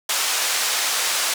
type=band-pass noise; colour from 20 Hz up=white; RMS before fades=-22 dBFS; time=0.09-1.34 s; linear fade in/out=5 ms; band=660 to 8000 Hz; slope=12 dB/octave; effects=none